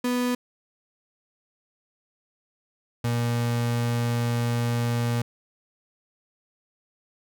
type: tone pair in turn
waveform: 35% pulse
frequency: 246.9 / 118.76 Hz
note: B3 / A#2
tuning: 0 / +33 cents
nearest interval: octave + minor second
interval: 1267 cents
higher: first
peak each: -21 dBFS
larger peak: neither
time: 0.04-0.35 / 3.04-5.22 s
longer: second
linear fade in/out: 5 ms
effects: none